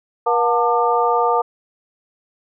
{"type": "harmonic tone with a mistuned harmonic", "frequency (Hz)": 239.2, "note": "A#3", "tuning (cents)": 45, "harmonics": [2, 3, 4, 5], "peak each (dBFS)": [-19, -20, -19, -20], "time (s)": [0.26, 1.42], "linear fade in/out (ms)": 10, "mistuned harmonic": 4, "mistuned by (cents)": -110, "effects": []}